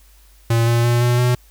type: tone with pitch steps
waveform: square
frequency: 115.8 / 117.69 / 119.61 / 121.56 / 123.54 Hz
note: A#2 / A#2 / A#2 / B2 / B2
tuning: -11 / +17 / +45 / -27 / +1 cents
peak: -14 dBFS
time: 0.5-1.35 s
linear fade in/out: 5 ms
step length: 170 ms
effects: added 50 Hz sine -47 dBFS peak until 1.5 s + white hiss -54 dBFS RMS until 1.5 s